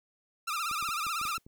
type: tone with vibrato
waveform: sawtooth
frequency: 1276 Hz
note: D#6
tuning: 43 cents sharp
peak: -27 dBFS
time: 0.47-1.38 s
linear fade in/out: 10 ms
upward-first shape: sine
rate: 16 Hz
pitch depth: 130 cents each way
type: clicks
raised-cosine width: 3 ms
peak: -36 dBFS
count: 8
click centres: 0.713 / 0.826 / 0.889 / 1.067 / 1.214 / 1.253 / 1.38 / 1.465 s
type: noise with exponential decay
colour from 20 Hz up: white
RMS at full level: -43 dBFS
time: 1.26-1.47 s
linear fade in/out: 1 ms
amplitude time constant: 45 ms
effects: none

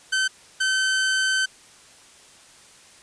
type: tone bursts at uneven times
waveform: sawtooth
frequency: 1536 Hz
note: G6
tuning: 36 cents flat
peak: -16 dBFS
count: 2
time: 0.12-0.28 / 0.6-1.46 s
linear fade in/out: 10 ms
effects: white hiss -50 dBFS RMS until 3.02 s + resampled to 22050 Hz

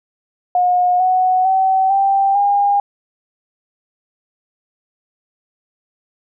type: tone with pitch steps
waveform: sine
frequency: 720 / 741.1 / 762.8 / 785.2 / 808.2 Hz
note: F#5 / F#5 / G5 / G5 / G#5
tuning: -47 / +3 / -47 / +3 / -47 cents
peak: -11 dBFS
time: 0.55-2.8 s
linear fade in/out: 2 ms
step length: 450 ms
effects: none

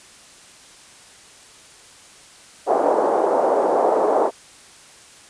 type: band-pass noise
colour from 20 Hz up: pink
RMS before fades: -18 dBFS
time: 2.66-4.31 s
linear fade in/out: 50 ms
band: 420 to 840 Hz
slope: 24 dB/octave
effects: white hiss -46 dBFS RMS until 5.29 s + resampled to 22050 Hz

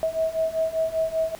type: beating tone pair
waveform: sine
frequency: 642 / 647.1 Hz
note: E5 / E5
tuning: -46 / -32 cents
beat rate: 5.1 Hz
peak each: -26 / -24 dBFS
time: 0.03-1.35 s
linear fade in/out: 0 ms
effects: pink hiss -45 dBFS RMS until 1.39 s

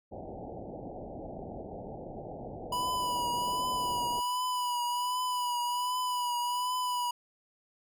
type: low-pass noise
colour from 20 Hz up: white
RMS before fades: -42 dBFS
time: 0.11-4.21 s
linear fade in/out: 20 ms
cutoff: 810 Hz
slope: 96 dB/octave
type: tone with vibrato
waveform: square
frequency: 984 Hz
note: B5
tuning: 7 cents flat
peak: -30 dBFS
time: 2.72-7.11 s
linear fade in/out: 5 ms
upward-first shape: triangle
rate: 1.3 Hz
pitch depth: 39 cents each way
effects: none

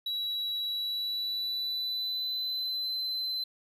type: tone with pitch glide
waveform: triangle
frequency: 3904 to 4058 Hz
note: B7 to B7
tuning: -21 to +46 cents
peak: -29 dBFS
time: 0.06-3.44 s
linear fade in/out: 5 ms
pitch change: +67 cents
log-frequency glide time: 0.61-2.91 s
effects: none

